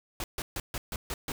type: noise bursts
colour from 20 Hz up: pink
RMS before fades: -34 dBFS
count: 7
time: 0.2-1.32 s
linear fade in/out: 2 ms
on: 40 ms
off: 140 ms
effects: none